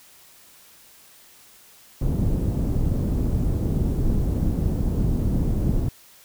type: low-pass noise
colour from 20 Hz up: pink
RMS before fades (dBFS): -22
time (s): 2.01-5.89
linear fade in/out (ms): 5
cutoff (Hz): 250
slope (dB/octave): 12
effects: white hiss -51 dBFS RMS until 6.24 s